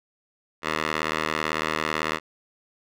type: tone with band-pass filter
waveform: 10% pulse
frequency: 78 Hz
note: D#2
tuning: 5 cents sharp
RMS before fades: -27 dBFS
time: 0.62-2.2 s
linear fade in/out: 50 ms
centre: 1800 Hz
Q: 0.92
effects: none